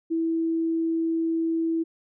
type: tone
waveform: sine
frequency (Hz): 327.8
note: E4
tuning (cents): -10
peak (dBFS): -22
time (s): 0.1-1.84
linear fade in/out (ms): 20
effects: none